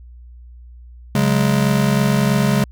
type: chord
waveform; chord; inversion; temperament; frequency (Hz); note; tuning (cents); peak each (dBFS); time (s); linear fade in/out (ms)
square; C# suspended fourth; none; just; 138.59 / 184.79 / 207.9; C#3 / F#3 / G#3; 0 / -2 / +2; -18 / -22 / -18; 1.15-2.64; 2
effects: added 60 Hz sine -37 dBFS peak until 2.71 s